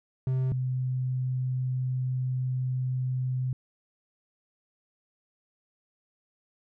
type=tone pair in turn; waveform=triangle / sine; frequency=130 / 128.14 Hz; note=C3 / C3; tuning=-11 / -36 cents; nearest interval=unison; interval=25 cents; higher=first; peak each=-22 / -26 dBFS; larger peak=first; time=0.27-0.52 / 0.52-3.53 s; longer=second; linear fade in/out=2 ms; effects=none